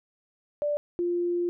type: tone pair in turn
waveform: sine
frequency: 587.3 / 349.2 Hz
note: D5 / F4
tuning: 0 / 0 cents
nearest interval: major sixth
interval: 900 cents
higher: first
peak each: -24 dBFS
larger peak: neither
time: 0.62-0.77 / 0.99-1.49 s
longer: second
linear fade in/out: 0 ms
effects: none